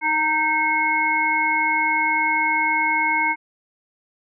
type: harmonic tone with a mistuned harmonic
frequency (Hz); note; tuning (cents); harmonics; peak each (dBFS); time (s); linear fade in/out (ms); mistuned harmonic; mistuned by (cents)
311.1; D#4; 0; 1 / 3 / 5 / 7; -32 / -21 / -27 / -20; 0.01-3.36; 50; 3; -18
effects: none